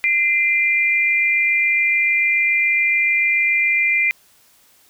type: tone pair together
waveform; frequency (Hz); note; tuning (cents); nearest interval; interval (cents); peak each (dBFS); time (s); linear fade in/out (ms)
sine; 2063 / 2390; C7 / D7; -25 / +30; minor third; 255; -17; 0.04-4.11; 0
effects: white hiss -54 dBFS RMS until 4.89 s